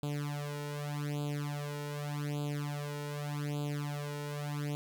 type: tone with flanger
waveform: sawtooth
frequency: 146.1 Hz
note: D3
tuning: 9 cents flat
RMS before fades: -37 dBFS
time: 0.03-4.75 s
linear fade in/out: 0 ms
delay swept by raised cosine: 0.26 to 2.16 ms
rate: 0.84 Hz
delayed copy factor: +0.95
effects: none